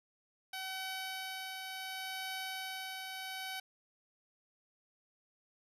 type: tone with tremolo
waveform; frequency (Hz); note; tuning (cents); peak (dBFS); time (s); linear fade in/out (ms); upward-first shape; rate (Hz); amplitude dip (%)
10% pulse; 759; F#5; +44; -30; 0.53-3.6; 5; triangle; 0.69; 35
effects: resampled to 32000 Hz